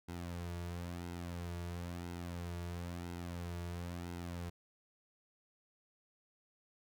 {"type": "tone with flanger", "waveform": "sawtooth", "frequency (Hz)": 86.9, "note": "F2", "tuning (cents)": -8, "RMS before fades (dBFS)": -43, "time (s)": [0.08, 4.5], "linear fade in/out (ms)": 10, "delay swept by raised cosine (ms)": [1.7, 3.9], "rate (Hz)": 0.99, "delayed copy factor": -0.55, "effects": []}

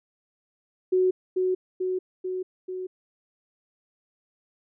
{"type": "tone with echo", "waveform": "sine", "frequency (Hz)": 370, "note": "F#4", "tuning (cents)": 0, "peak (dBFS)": -18, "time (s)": [0.92, 1.11], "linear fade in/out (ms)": 10, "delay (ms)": 440, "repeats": 4, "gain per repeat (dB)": -3, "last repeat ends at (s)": 2.87, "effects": []}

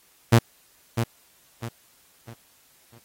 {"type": "tone with echo", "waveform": "sawtooth", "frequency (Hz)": 116.54, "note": "A#2", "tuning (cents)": 0, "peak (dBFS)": -8, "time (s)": [0.32, 0.39], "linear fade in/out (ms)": 10, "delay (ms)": 650, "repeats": 4, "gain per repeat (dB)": -9, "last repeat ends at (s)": 2.99, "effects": ["white hiss -59 dBFS RMS until 3.04 s", "AAC 48 kbps"]}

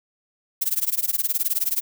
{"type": "noise with tremolo", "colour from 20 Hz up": "violet", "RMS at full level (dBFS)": -20, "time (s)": [0.61, 1.81], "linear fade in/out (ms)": 10, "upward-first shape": "sine", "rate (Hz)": 19, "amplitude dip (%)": 95, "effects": []}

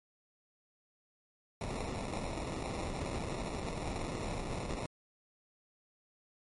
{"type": "noise with sample-and-hold", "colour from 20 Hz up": "pink", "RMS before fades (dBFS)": -38, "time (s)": [1.61, 4.86], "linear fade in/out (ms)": 2, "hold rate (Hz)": 1575, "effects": ["MP3 48 kbps"]}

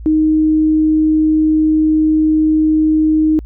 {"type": "tone", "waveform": "sine", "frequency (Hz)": 311.1, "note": "D#4", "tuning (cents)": 0, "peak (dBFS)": -9, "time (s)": [0.06, 3.39], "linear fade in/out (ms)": 0, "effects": ["added 56 Hz sine -27 dBFS peak until 3.45 s"]}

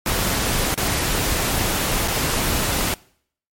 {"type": "noise with dropouts", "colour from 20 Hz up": "pink", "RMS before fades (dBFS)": -21, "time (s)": [0.06, 2.94], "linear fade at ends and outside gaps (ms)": 1, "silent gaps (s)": [[0.743, 0.776], [2.077, 2.081]], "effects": ["noise-tail reverb RT60 0.6 s tail -23 dB re dry", "MP3 64 kbps"]}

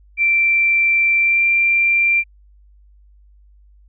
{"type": "tone with pitch glide", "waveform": "sine", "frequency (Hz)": [2349, 2367], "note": ["D7", "D7"], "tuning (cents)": [0, 13], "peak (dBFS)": -12, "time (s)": [0.17, 2.24], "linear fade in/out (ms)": 50, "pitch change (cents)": 13, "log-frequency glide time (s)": [1.19, 1.45], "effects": ["added 50 Hz sine -46 dBFS peak until 3.88 s"]}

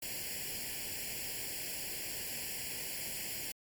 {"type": "noise with comb filter", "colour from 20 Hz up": "white", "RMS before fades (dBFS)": -40, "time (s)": [0.02, 3.52], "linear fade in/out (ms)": 5, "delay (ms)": 0.4, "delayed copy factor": 0.95, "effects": ["MP3 96 kbps"]}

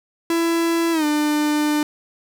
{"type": "tone with pitch glide", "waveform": "45% pulse", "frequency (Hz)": [333.9, 299.2], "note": ["E4", "D4"], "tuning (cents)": [22, 32], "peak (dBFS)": -17, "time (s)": [0.3, 1.83], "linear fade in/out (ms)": 2, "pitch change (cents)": -190, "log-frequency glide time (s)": [0.92, 1.05], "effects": []}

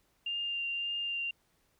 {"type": "tone with vibrato", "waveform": "sine", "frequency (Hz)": 2794, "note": "F7", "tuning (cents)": 0, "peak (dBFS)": -32, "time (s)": [0.26, 1.31], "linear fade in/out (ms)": 5, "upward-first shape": "triangle", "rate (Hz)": 1.8, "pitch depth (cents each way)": 14, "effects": ["pink hiss -72 dBFS RMS until 1.79 s"]}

